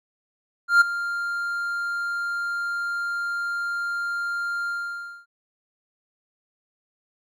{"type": "tone with ADSR envelope", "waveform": "triangle", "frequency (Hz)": 1396.9, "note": "F6", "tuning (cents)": 0, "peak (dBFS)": -8, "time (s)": [0.68, 5.26], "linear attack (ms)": 130, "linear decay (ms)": 13, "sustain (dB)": -15, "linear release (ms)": 580, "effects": []}